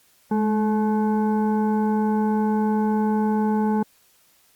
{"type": "tone with frequency modulation", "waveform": "sine", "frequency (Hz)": 211.8, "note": "G#3", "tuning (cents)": 34, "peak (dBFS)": -18, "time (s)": [0.31, 3.83], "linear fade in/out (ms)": 5, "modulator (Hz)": 646, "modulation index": 0.79, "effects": ["white hiss -59 dBFS RMS until 4.55 s", "Opus 48 kbps"]}